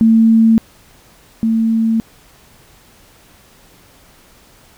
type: tone pair in turn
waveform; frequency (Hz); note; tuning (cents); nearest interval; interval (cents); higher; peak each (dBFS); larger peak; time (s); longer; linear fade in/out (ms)
sine; 224.7 / 224.7; A3 / A3; +37 / +37; unison; 0; neither; -6 / -11; first; 0.01-0.58 / 1.43-2; neither; 0
effects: pink hiss -47 dBFS RMS until 4.77 s